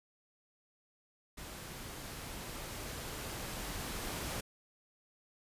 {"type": "noise with level ramp", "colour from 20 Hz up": "pink", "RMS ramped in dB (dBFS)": [-47, -39], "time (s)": [1.37, 4.41], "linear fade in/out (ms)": 10, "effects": ["resampled to 32000 Hz"]}